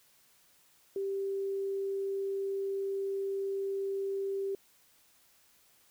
sine tone, 392 Hz, G4, in tune, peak -31 dBFS, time 0.96-4.55 s, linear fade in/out 2 ms, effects white hiss -65 dBFS RMS until 5.9 s

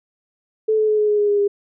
sine tone with pitch steps, 435.9 / 431.4 / 426.9 / 422.5 / 418.1 / 413.8 / 409.5 / 405.3 Hz, A4 / A4 / G#4 / G#4 / G#4 / G#4 / G#4 / G#4, -16 / -34 / +48 / +30 / +12 / -6 / -24 / -42 cents, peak -14 dBFS, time 0.68-1.48 s, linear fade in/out 10 ms, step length 100 ms, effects none

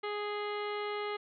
harmonic tone with a mistuned harmonic, 415.3 Hz, G#4, in tune, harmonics 1 / 2 / 3 / 4 / 5 / 6 / 7 / 8 / 9 / 10, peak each -36 / -42 / -41 / -51 / -43 / -55 / -49 / -51 / -59 / -54 dBFS, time 0.03-1.17 s, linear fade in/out 10 ms, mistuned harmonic 6, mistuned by -16 cents, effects none

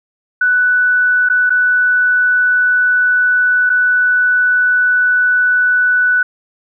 sine tone with dropouts, 1487 Hz, F#6, 8 cents sharp, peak -9 dBFS, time 0.41-6.23 s, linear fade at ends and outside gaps 5 ms, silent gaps 1.289-1.298 / 1.496-1.503 / 3.695-3.699 s, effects none

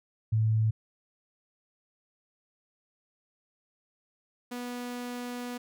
sine / sawtooth tone pair in turn, 110 / 244.7 Hz, A2 / B3, 0 / -16 cents, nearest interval octave + major second, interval 1384 cents, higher second, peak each -22 / -31 dBFS, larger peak first, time 0.32-0.71 / 4.51-5.58 s, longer second, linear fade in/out 10 ms, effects none

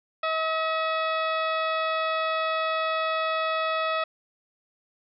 harmonic tone with a mistuned harmonic, 640 Hz, D#5, 49 cents sharp, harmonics 1 / 2 / 3 / 4 / 5 / 6 / 7 / 8, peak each -28 / -27 / -35 / -34 / -38 / -43 / -47 / -50 dBFS, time 0.23-4.04 s, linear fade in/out 5 ms, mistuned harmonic 5, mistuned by +100 cents, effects none

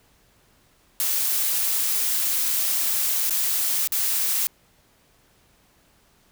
blue noise with dropouts, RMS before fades -23 dBFS, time 1-4.47 s, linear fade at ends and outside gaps 0 ms, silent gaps 3.296-3.307 / 3.874-3.921 s, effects pink hiss -60 dBFS RMS until 6.31 s

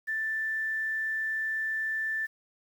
sine tone, 1766 Hz, A6, 6 cents sharp, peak -28 dBFS, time 0.07-2.27 s, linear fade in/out 20 ms, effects 9-bit

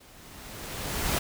pink noise with level ramp, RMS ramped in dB -54 to -26 dBFS, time 0-1.19 s, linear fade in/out 10 ms, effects none

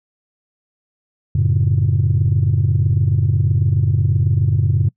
sine chord, F# minor, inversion none, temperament just, 92.5 / 111 / 138.75 Hz, F#2 / A2 / C#3, 0 / +16 / +2 cents, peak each -16 dBFS, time 1.35-4.89 s, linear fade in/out 5 ms, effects noise-tail reverb RT60 0.1 s tail -24 dB re dry + tanh soft clip ceiling -7 dBFS

